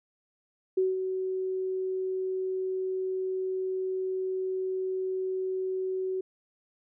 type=tone with ADSR envelope; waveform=sine; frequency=375.5 Hz; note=F#4; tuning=26 cents sharp; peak=-21 dBFS; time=0.77-6.21 s; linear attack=8 ms; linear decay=180 ms; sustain=-7 dB; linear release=6 ms; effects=none